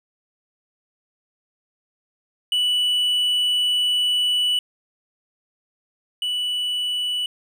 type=tone pair in turn; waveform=triangle; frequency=2960 / 2960 Hz; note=F#7 / F#7; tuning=0 / 0 cents; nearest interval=unison; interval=0 cents; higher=neither; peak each=-16 / -20 dBFS; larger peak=first; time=2.52-4.59 / 6.22-7.26 s; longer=first; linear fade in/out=2 ms; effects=none